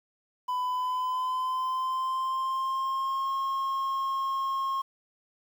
triangle tone with pitch glide, 1000 to 1078 Hz, B5 to C#6, +21 to -49 cents, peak -25 dBFS, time 0.48-4.82 s, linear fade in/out 10 ms, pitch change +130 cents, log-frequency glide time 0.61-3.32 s, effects 9-bit

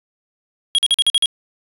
square tone bursts, 3288 Hz, G#7, 18 cents flat, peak -12 dBFS, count 7, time 0.75-1.258 s, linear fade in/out 0 ms, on 34 ms, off 45 ms, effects resampled to 32000 Hz

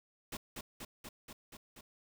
pink noise with echo, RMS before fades -42 dBFS, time 0.32-0.37 s, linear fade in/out 5 ms, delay 240 ms, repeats 6, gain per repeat -2 dB, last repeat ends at 1.81 s, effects none

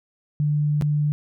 sine tone with dropouts, 148.4 Hz, D3, 18 cents sharp, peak -18 dBFS, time 0.4-1.12 s, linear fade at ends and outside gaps 0 ms, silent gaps 0.812-0.822 s, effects none

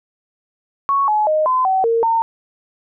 sine tone with pitch steps, 1109 / 850 / 619 / 1023 / 760 / 459.5 / 911 Hz, C#6 / G#5 / D#5 / C6 / F#5 / A#4 / A#5, 0 / +40 / -9 / -39 / +46 / -25 / -40 cents, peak -13 dBFS, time 0.89-2.22 s, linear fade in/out 0 ms, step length 190 ms, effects none

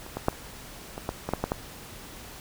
clicks, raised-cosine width 1 ms, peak -28 / -16 / -7 / -29 / -20 / -13 / -15 / -10 / -11 / -11 dBFS, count 10, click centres 0.064 / 0.17 / 0.284 / 0.329 / 0.979 / 1.091 / 1.29 / 1.336 / 1.44 / 1.519 s, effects pink hiss -44 dBFS RMS until 2.4 s

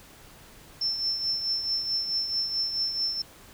sine tone with tremolo, 5350 Hz, E8, 25 cents sharp, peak -23 dBFS, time 0.81-3.22 s, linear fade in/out 5 ms, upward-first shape triangle, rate 4.6 Hz, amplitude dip 60%, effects pink hiss -51 dBFS RMS until 3.53 s

